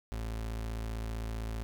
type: tone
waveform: 35% pulse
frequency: 55.5 Hz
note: A1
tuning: 16 cents sharp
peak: -33 dBFS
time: 0.12-1.63 s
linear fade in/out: 0 ms
effects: none